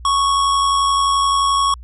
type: tone with amplitude modulation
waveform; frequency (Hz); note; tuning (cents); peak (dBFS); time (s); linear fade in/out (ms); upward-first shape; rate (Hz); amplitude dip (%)
square; 1108.7; C#6; 0; -13; 0.05-1.74; 2; sine; 91.5; 30
effects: added 60 Hz sine -33 dBFS peak until 1.83 s + resampled to 24000 Hz